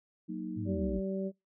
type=chord; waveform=sine; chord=D# minor; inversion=first; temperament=equal; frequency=185 / 233.1 / 311.1 Hz; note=F#3 / A#3 / D#4; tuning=0 / 0 / 0 cents; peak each=-39 / -41 / -39 dBFS; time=0.28-0.98 s; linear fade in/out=20 ms
type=linear sweep; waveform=sine; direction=down; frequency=114.9 to 47.62 Hz; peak=-36 dBFS; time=0.56-1.01 s; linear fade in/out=20 ms
type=harmonic tone; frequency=192.5 Hz; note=G3; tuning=31 cents flat; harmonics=1 / 2 / 3; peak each=-34 / -37 / -39 dBFS; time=0.65-1.32 s; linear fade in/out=50 ms
effects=noise-tail reverb RT60 0.2 s tail -23 dB re dry